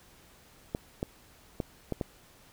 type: clicks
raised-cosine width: 2 ms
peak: -17 dBFS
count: 5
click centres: 0.749 / 1.029 / 1.602 / 1.923 / 2.012 s
effects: pink hiss -58 dBFS RMS until 2.52 s